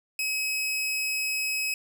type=tone; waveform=sawtooth; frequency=2550 Hz; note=D#7; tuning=42 cents sharp; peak=-23 dBFS; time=0.19-1.74 s; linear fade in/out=2 ms; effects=none